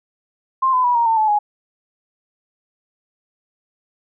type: tone with pitch steps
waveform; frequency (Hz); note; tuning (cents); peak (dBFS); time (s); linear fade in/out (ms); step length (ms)
sine; 1054 / 1013.4 / 974.4 / 936.8 / 900.8 / 866.1 / 832.7; C6 / B5 / B5 / A#5 / A5 / A5 / G#5; +12 / +44 / -24 / +8 / +40 / -28 / +4; -13; 0.62-1.39; 10; 110
effects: none